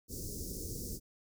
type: band-stop noise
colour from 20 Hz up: pink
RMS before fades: -41 dBFS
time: 0.08-1 s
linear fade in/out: 50 ms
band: 470 to 5000 Hz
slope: 48 dB/octave
effects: none